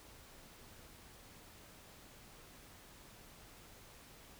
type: silence
effects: pink hiss -58 dBFS RMS until 4.39 s